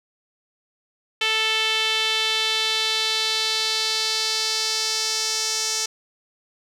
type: tone with band-pass filter sweep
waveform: sawtooth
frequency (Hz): 440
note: A4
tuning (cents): 0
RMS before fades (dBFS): -23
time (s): 1.21-5.86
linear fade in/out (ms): 5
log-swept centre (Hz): 3000 to 5800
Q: 2.7
effects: none